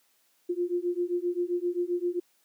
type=beating tone pair; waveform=sine; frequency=348.5 / 356.1 Hz; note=F4 / F4; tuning=-4 / +34 cents; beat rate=7.6 Hz; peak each=-29 dBFS; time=0.49-2.2 s; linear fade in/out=10 ms; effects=white hiss -68 dBFS RMS until 2.44 s + high-pass 200 Hz 12 dB/octave